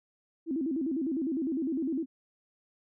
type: tone with vibrato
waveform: sine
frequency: 293.7 Hz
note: D4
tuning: in tune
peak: -28 dBFS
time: 0.46-2.06 s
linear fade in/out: 50 ms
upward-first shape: square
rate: 9.9 Hz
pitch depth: 190 cents each way
effects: none